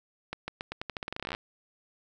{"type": "accelerating click train", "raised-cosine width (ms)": 0.3, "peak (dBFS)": -18, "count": 21, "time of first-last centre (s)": [0.33, 1.349], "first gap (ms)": 150, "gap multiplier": 0.86, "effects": []}